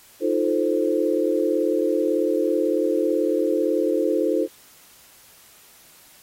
sine chord, F dominant seventh, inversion third, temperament equal, 311.1 / 349.2 / 440 / 523.3 Hz, Eb4 / F4 / A4 / C5, 0 / 0 / 0 / 0 cents, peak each -24 dBFS, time 0.2-4.48 s, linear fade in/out 50 ms, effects white hiss -51 dBFS RMS until 6.22 s + AAC 48 kbps

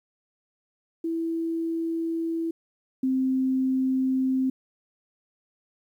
sine tone pair in turn, 329.6 / 261.6 Hz, E4 / C4, 0 / 0 cents, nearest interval major third, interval 400 cents, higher first, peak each -25 / -21 dBFS, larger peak second, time 1.04-2.51 / 3.03-4.5 s, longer neither, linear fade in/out 5 ms, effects 10-bit

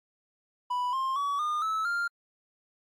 triangle tone with pitch steps, 987.8 / 1058.7 / 1134.7 / 1216.1 / 1303.4 / 1397 Hz, B5 / C6 / C#6 / D#6 / E6 / F6, 0 / +20 / +40 / -40 / -20 / 0 cents, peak -25 dBFS, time 0.7-2.08 s, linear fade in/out 10 ms, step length 230 ms, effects AAC 64 kbps

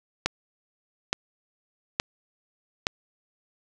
click train, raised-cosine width 0.2 ms, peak -5 dBFS, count 4, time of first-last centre 0.26-2.869 s, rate 1.15 Hz, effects none

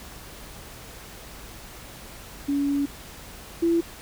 sine tone pair in turn, 282.9 / 336.4 Hz, C#4 / E4, +35 / +35 cents, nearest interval minor third, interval 300 cents, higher second, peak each -21 / -18 dBFS, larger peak second, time 2.48-2.86 / 3.62-3.81 s, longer first, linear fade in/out 10 ms, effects added 50 Hz sine -49 dBFS peak until 4.01 s + pink hiss -43 dBFS RMS until 4.01 s

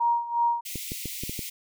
sine tone with tremolo, 942 Hz, A#5, 18 cents sharp, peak -19 dBFS, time 0-0.61 s, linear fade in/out 10 ms, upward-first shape sine, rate 2.8 Hz, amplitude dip 80%
white high-pass noise, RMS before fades -36 dBFS, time 0.65-1.5 s, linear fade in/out 10 ms, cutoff 2000 Hz, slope 96 dB/octave
clicks, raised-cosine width 3 ms, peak -21 dBFS, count 6, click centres 0.757 / 0.919 / 1.057 / 1.236 / 1.295 / 1.392 s
effects none

